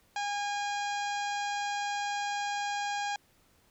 harmonic tone, 816 Hz, G#5, 31 cents flat, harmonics 1 / 2 / 3 / 4 / 5 / 6 / 7 / 8 / 9, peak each -32 / -38 / -42 / -44 / -46 / -48 / -49 / -50 / -51 dBFS, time 0.16-3.16 s, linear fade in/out 2 ms, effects pink hiss -66 dBFS RMS until 3.7 s

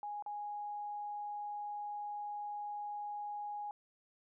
sine tone with dropouts, 828 Hz, G#5, 5 cents flat, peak -39 dBFS, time 0.03-3.71 s, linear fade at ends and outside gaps 1 ms, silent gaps 0.224-0.262 s, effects none

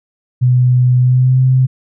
sine tone with pitch glide, 125.3 to 129.64 Hz, B2 to C3, +25 to -16 cents, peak -7 dBFS, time 0.41-1.67 s, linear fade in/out 20 ms, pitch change +59 cents, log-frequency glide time 0.99-1.39 s, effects none

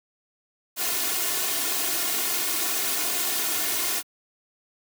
white noise with comb filter, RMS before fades -26 dBFS, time 0.76-4.03 s, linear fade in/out 50 ms, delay 2.8 ms, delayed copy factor +0.8, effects high-pass 150 Hz 12 dB/octave

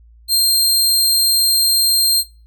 sawtooth tone, 4186 Hz, C8, in tune, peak -9 dBFS, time 0.28-2.24 s, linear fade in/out 50 ms, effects noise-tail reverb RT60 0.3 s tail -18 dB re dry + added 57 Hz sine -43 dBFS peak until 2.46 s

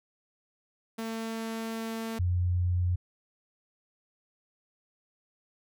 sawtooth / sine tone pair in turn, 225.1 / 89.13 Hz, A3 / F2, +40 / +36 cents, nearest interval octave + major third, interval 1604 cents, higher first, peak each -29 / -24 dBFS, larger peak second, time 0.98-2.19 / 2.19-2.96 s, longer first, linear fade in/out 10 ms, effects none

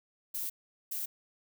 violet noise bursts at uneven times, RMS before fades -36 dBFS, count 2, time 0.34-0.5 / 0.91-1.06 s, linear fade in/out 10 ms, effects none

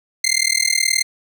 15% pulse tone with amplitude modulation, 2093 Hz, C7, in tune, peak -5 dBFS, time 0.24-1.03 s, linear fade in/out 5 ms, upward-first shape sine, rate 39.1 Hz, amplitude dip 100%, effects none

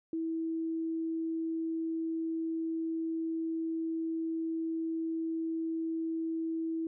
sine tone, 325.7 Hz, E4, 21 cents flat, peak -31 dBFS, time 0.13-6.87 s, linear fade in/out 2 ms, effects none

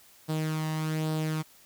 sawtooth tone with flanger, 156.6 Hz, D#3, 11 cents sharp, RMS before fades -30 dBFS, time 0.28-1.43 s, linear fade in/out 20 ms, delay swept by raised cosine 0.22 to 1.06 ms, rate 1.2 Hz, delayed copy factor +0.5, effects white hiss -57 dBFS RMS until 1.65 s

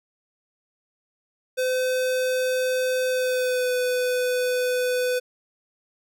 square tone with pitch glide, 511 to 499.9 Hz, C5 to B4, -41 to +21 cents, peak -22 dBFS, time 1.57-5.2 s, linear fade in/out 20 ms, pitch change -38 cents, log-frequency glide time 3.09-3.74 s, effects none

